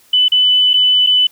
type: tone with dropouts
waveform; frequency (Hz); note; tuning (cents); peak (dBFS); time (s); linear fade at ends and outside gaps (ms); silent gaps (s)
sine; 2998; F#7; +22; -8; 0.13-1.27; 5; 0.283-0.319 / 0.734-0.739 / 1.065-1.07
effects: white hiss -50 dBFS RMS until 1.31 s